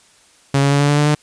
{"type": "tone with pitch steps", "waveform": "sawtooth", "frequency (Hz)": [138.59, 140.36, 142.16, 143.98, 145.82, 147.68, 149.57], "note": ["C#3", "C#3", "C#3", "D3", "D3", "D3", "D3"], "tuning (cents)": [0, 22, 44, -34, -12, 10, 32], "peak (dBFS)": -8, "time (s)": [0.54, 1.149], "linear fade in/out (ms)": 5, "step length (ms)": 87, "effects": ["white hiss -51 dBFS RMS until 1.22 s", "resampled to 22050 Hz"]}